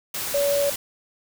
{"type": "tone in noise", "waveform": "sine", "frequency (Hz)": 568, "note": "C#5", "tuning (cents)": 42, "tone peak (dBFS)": -19, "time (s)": [0.34, 0.7], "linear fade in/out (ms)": 5, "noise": "white", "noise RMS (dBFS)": -29, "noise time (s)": [0.14, 0.76], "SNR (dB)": 7, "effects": []}